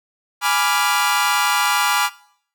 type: chord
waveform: sawtooth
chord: G# diminished seventh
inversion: none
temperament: equal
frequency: 830.6 / 987.8 / 1174.7 / 1396.9 Hz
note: G#5 / B5 / D6 / F6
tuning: 0 / 0 / 0 / 0 cents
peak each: -18 dBFS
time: 0.41-2.1 s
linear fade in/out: 50 ms
effects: noise-tail reverb RT60 0.6 s tail -19 dB re dry